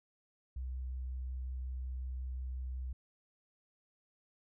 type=tone with vibrato; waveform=sine; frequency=63.8 Hz; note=C2; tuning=43 cents flat; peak=-37 dBFS; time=0.56-2.93 s; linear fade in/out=5 ms; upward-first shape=triangle; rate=5.5 Hz; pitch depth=10 cents each way; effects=none